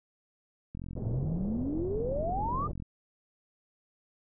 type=click train; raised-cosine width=5 ms; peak=-28 dBFS; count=92; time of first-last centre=0.75-2.823 s; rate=43.9 Hz
type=low-pass noise; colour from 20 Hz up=pink; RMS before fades=-38 dBFS; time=0.96-2.72 s; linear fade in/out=5 ms; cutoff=590 Hz; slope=24 dB/octave
type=exponential sweep; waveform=sine; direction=up; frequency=103.83 to 1244.5 Hz; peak=-30 dBFS; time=1.02-2.68 s; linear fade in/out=20 ms
effects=none